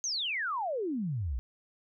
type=exponential sweep; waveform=sine; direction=down; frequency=6600 to 55 Hz; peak=-30 dBFS; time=0.04-1.39 s; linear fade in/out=0 ms; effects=none